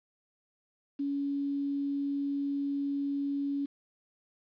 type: tone with quantisation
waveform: sine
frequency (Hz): 281.3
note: C#4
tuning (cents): +26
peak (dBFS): -29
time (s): 0.99-3.66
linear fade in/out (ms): 10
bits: 9
effects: resampled to 11025 Hz

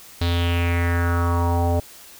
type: tone with low-pass filter sweep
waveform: square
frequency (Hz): 86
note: F2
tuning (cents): -26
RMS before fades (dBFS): -20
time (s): 0.21-1.8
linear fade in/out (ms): 5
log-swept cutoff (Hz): 4100 to 650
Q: 4.2
effects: white hiss -44 dBFS RMS until 2.19 s

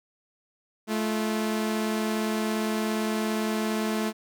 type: tone pair together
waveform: sawtooth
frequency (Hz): 216.8 / 343.9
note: A3 / F4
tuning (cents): -25 / -27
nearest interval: minor sixth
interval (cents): 798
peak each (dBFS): -22 / -29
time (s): 0.87-4.13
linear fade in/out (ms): 50
effects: none

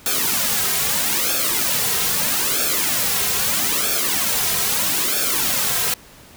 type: noise with flanger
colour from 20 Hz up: white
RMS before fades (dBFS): -20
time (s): 0.06-5.94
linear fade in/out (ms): 2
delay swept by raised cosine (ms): 1 to 3.5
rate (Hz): 0.78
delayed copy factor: -0.8
effects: pink hiss -45 dBFS RMS until 6.36 s

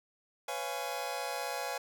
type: chord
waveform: sawtooth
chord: C# dominant seventh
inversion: third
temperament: just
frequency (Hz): 498.9 / 554.4 / 693 / 831.5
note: B4 / C#5 / E#5 / G#5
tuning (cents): +17 / 0 / -14 / +2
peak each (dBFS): -38 / -37 / -37 / -35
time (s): 0.48-1.78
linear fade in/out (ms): 5
effects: none

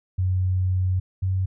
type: tone pair in turn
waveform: sine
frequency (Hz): 92.5 / 94.17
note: F#2 / F#2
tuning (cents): 0 / +31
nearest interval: unison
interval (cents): 31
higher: second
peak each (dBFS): -19 / -20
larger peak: first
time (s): 0.18-1 / 1.22-1.46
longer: first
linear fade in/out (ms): 10
effects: none

